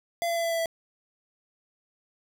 square tone with pitch steps, 682 / 677.7 / 673.4 / 669.1 / 664.9 / 660.7 Hz, F5 / E5 / E5 / E5 / E5 / E5, -41 / +48 / +37 / +26 / +15 / +4 cents, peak -26 dBFS, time 0.22-0.658 s, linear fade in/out 0 ms, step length 73 ms, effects none

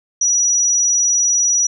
sine tone, 5840 Hz, F#8, 24 cents flat, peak -12 dBFS, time 0.21-1.67 s, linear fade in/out 5 ms, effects none

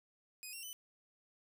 10% pulse tone with pitch steps, 2500 / 2742 / 3008 Hz, D#7 / F7 / F#7, +8 / -32 / +28 cents, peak -37 dBFS, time 0.43-0.73 s, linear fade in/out 0 ms, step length 100 ms, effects none

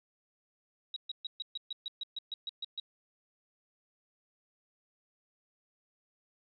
sine tone bursts, 3844 Hz, B7, 48 cents flat, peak -35 dBFS, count 13, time 0.94-2.799 s, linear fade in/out 2 ms, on 23 ms, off 130 ms, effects none

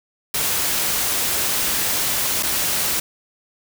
white noise with dropouts, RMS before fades -21 dBFS, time 0.34-3 s, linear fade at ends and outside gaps 5 ms, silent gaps 2.427-2.431 s, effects none

